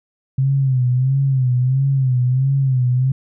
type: tone with vibrato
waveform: sine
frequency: 130.81 Hz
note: C3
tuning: in tune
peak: -13 dBFS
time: 0.38-3.12 s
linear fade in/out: 5 ms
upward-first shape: sine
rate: 1.5 Hz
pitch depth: 90 cents each way
effects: none